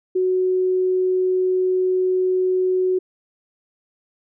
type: tone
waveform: sine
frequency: 370 Hz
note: F#4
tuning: in tune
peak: -16 dBFS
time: 0.15-2.99 s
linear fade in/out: 10 ms
effects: none